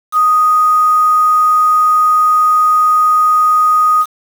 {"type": "tone with quantisation", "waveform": "sine", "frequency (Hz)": 1244.5, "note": "D#6", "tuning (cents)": 0, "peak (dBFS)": -7, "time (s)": [0.12, 4.06], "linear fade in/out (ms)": 50, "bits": 5, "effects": []}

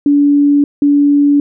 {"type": "tone pair in turn", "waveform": "sine", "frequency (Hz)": [287.3, 287.3], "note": ["D4", "D4"], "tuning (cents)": [-38, -38], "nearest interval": "unison", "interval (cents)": 0, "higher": "neither", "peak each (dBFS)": -6, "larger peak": "neither", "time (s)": [[0.06, 0.64], [0.82, 1.4]], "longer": "neither", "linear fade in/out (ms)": 2, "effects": []}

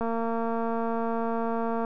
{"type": "click train", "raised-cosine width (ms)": 1, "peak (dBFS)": -17, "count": 422, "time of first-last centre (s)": [0.01, 1.848], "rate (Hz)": 229, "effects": []}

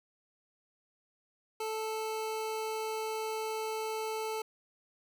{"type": "tone", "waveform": "25% pulse", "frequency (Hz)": 438.6, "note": "A4", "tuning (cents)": -6, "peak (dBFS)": -30, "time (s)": [1.6, 4.42], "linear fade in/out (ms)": 5, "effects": []}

